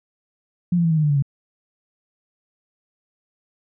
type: tone with pitch steps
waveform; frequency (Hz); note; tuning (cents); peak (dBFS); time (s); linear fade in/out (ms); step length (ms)
sine; 176.2 / 170.3 / 164.59 / 159.08 / 153.75 / 148.59 / 143.62 / 138.8; F3 / F3 / E3 / D#3 / D#3 / D3 / D3 / C#3; +16 / -43 / -2 / +39 / -20 / +21 / -38 / +3; -15; 0.72-1.224; 5; 63
effects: none